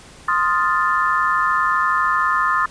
sine chord, F dominant seventh, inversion second, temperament equal, 1046.5 / 1244.5 / 1396.9 / 1760 Hz, C6 / Eb6 / F6 / A6, 0 / 0 / 0 / 0 cents, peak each -20 / -19 / -24 / -22 dBFS, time 0.28-2.66 s, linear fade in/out 5 ms, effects pink hiss -43 dBFS RMS until 2.7 s + resampled to 22050 Hz

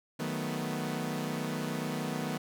sawtooth chord, B dominant seventh, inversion first, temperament equal, 155.56 / 185 / 220 / 246.9 Hz, D#3 / F#3 / A3 / B3, 0 / 0 / 0 / 0 cents, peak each -33 / -36 / -35 / -33 dBFS, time 0.19-2.38 s, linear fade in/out 10 ms, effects none

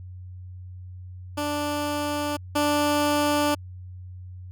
15% pulse tone pair in turn, 293.7 / 293.7 Hz, D4 / D4, 0 / 0 cents, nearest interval unison, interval 0 cents, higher neither, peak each -19 / -14 dBFS, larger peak second, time 1.37-2.37 / 2.55-3.55 s, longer neither, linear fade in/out 10 ms, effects added 91 Hz sine -37 dBFS peak until 4.51 s

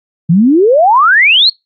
sine exponential sweep, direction up, 156.3 to 4435 Hz, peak -4 dBFS, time 0.29-1.5 s, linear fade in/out 10 ms, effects noise-tail reverb RT60 0.2 s tail -25 dB re dry + Opus 48 kbps

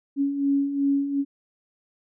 sine beating tone pair, 277.2 / 279.9 Hz, C#4 / C#4, 0 / +17 cents, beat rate 2.7 Hz, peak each -28 / -21 dBFS, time 0.16-1.25 s, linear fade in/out 50 ms, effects none

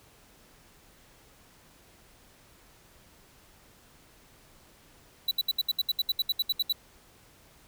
square tone bursts, 3951 Hz, B7, in tune, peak -24 dBFS, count 15, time 5.28-6.726 s, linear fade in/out 5 ms, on 32 ms, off 69 ms, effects pink hiss -58 dBFS RMS until 7.67 s

